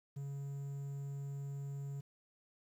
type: tone with quantisation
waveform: triangle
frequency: 139.9 Hz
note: C#3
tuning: 16 cents sharp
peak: -38 dBFS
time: 0.16-2.01 s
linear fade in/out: 10 ms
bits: 11
effects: none